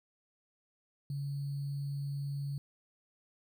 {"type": "tone with sample-and-hold", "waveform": "sine", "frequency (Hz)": 141, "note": "C#3", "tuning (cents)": 30, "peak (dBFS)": -34, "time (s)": [1.1, 2.58], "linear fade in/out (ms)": 2, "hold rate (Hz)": 4410, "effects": []}